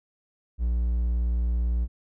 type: tone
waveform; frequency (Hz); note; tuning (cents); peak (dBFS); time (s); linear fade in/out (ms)
triangle; 59; A#1; +22; -20; 0.58-1.88; 50
effects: none